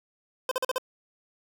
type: tone bursts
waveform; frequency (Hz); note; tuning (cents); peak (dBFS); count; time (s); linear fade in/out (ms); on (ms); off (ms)
25% pulse; 514; C5; -31; -21; 5; 0.49-0.782; 2; 24; 43
effects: none